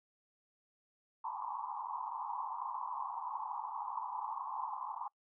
white band-pass noise, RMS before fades -41 dBFS, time 1.24-5.08 s, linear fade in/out 2 ms, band 820 to 1100 Hz, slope 96 dB/octave, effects noise-tail reverb RT60 0.1 s tail -25 dB re dry

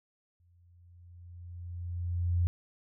sine tone with exponential growth, 87.31 Hz, F2, in tune, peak -23 dBFS, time 0.4-2.47 s, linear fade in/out 0 ms, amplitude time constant 450 ms, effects none

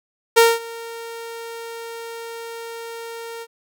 sawtooth tone with ADSR envelope, 461.1 Hz, A#4, 19 cents flat, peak -4 dBFS, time 0.36-3.47 s, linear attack 18 ms, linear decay 210 ms, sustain -23 dB, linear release 50 ms, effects none

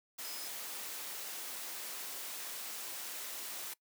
sine tone in noise, 5090 Hz, D#8, 39 cents sharp, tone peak -47 dBFS, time 0.24-0.48 s, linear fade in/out 10 ms, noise white, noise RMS -43 dBFS, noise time 0.18-3.74 s, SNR -7 dB, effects noise-tail reverb RT60 0.1 s tail -22 dB re dry + high-pass 300 Hz 12 dB/octave

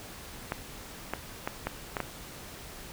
clicks, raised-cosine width 0.5 ms, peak -15 dBFS, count 6, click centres 0.521 / 1.136 / 1.475 / 1.67 / 1.968 / 2.003 s, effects pink hiss -45 dBFS RMS until 2.92 s

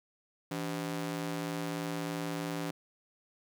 sawtooth ring-modulated tone, 226.5 Hz, A#3, 50 cents flat, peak -27 dBFS, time 0.51-2.71 s, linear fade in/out 5 ms, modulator 61.7 Hz, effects none

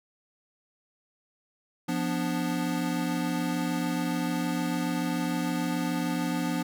square chord, B diminished, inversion second, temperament equal, 174.61 / 246.9 / 293.7 Hz, F3 / B3 / D4, 0 / 0 / 0 cents, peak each -32 dBFS, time 1.88-6.63 s, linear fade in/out 10 ms, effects none

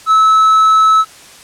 triangle tone, 1300 Hz, E6, 24 cents flat, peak -4 dBFS, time 0.06-1.05 s, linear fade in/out 50 ms, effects white hiss -38 dBFS RMS until 1.43 s + low-pass 9000 Hz 12 dB/octave

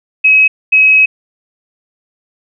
sine tone bursts at uneven times, 2553 Hz, D#7, 44 cents sharp, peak -4 dBFS, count 2, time 0.24-0.48 / 0.72-1.06 s, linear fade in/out 10 ms, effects none

